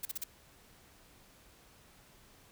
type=noise bursts; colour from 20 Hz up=blue; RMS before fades=-37 dBFS; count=4; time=0.03-0.239 s; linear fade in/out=5 ms; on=23 ms; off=39 ms; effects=pink hiss -61 dBFS RMS until 2.51 s